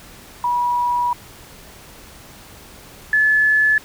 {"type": "tone pair in turn", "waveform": "sine", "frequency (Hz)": [970, 1724.8], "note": ["B5", "A6"], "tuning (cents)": [-31, -35], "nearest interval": "minor seventh", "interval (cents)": 996, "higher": "second", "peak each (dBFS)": [-16, -12], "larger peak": "second", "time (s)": [[0.44, 1.13], [3.13, 3.78]], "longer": "first", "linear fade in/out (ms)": 2, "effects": ["pink hiss -42 dBFS RMS until 3.84 s"]}